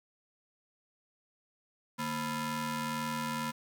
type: ring-modulated tone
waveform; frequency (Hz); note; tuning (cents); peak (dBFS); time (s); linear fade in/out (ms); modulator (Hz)
sawtooth; 380; F#4; +46; -26; 1.98-3.52; 20; 611
effects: 10-bit